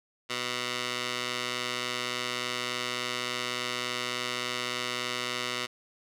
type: tone with band-pass filter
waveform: 15% pulse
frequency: 123.47 Hz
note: B2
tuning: in tune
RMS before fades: -33 dBFS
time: 0.29-5.67 s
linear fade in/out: 20 ms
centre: 3300 Hz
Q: 0.89
effects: none